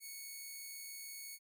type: tone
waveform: 5% pulse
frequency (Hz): 2217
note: C#7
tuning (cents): 0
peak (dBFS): -36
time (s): 0-1.39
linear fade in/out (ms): 50
effects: none

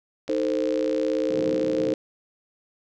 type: click train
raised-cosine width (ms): 0.2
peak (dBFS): -21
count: 98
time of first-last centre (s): 0.28-1.938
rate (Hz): 58.5
type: chord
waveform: sine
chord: A diminished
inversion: second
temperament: equal with one note detuned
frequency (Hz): 311.1 / 445.9 / 523.3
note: Eb4 / A4 / C5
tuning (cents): 0 / +23 / 0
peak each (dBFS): -26 / -27 / -25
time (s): 0.29-1.94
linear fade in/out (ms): 2
type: band-pass noise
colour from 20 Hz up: white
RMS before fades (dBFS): -34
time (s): 1.3-1.94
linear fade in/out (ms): 5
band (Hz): 130 to 420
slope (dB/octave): 24
effects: none

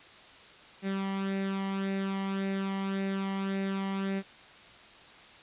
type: tone with flanger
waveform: sawtooth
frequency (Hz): 194.4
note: G3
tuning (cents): -14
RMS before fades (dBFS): -32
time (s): 0.82-4.23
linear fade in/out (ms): 50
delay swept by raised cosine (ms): 0.46 to 1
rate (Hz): 1.8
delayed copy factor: +0.6
effects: white hiss -52 dBFS RMS until 5.42 s + resampled to 8000 Hz

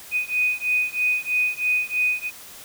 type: beating tone pair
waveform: sine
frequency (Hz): 2489 / 2492.1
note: D#7 / D#7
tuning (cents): 0 / +2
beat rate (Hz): 3.1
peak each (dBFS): -23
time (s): 0.11-2.31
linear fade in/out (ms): 50
effects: white hiss -42 dBFS RMS until 2.64 s

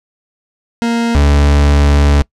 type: tone pair in turn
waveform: 40% pulse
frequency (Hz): 233.1 / 71.95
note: A#3 / D2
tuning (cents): 0 / -35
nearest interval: octave + minor sixth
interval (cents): 2035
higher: first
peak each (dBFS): -11 / -6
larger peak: second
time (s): 0.82-1.15 / 1.15-2.22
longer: second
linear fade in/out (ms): 0
effects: noise-tail reverb RT60 0.1 s tail -24 dB re dry + low-pass 7000 Hz 12 dB/octave

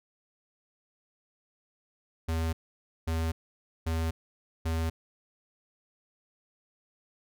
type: tone bursts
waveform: square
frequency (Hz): 81.4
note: E2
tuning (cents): -21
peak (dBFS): -28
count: 4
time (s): 2.28-4.9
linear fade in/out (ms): 10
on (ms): 250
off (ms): 540
effects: none

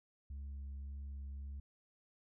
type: tone with vibrato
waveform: sine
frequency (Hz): 69.3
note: C#2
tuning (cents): 0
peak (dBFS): -40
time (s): 0.3-1.6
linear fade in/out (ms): 5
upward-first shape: sine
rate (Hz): 1.8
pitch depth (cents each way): 12
effects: tanh soft clip ceiling -42 dBFS

